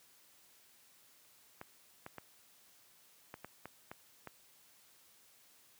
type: clicks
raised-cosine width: 0.5 ms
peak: -30 dBFS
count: 8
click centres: 1.614 / 2.064 / 2.183 / 3.341 / 3.446 / 3.656 / 3.915 / 4.273 s
effects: white hiss -65 dBFS RMS until 5.79 s + high-pass 80 Hz 12 dB/octave